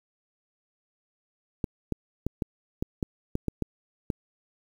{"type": "clicks", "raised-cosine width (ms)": 3, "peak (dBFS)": -14, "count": 10, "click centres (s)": [1.642, 1.923, 2.266, 2.422, 2.825, 3.028, 3.354, 3.483, 3.623, 4.102], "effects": ["8-bit"]}